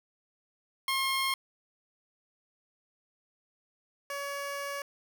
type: tone pair in turn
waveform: 15% pulse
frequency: 1072 / 564.1 Hz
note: C6 / C#5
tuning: +42 / +30 cents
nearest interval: major seventh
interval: 1112 cents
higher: first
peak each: -21 / -28 dBFS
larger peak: first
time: 0.88-1.34 / 4.1-4.82 s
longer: second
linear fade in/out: 2 ms
effects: none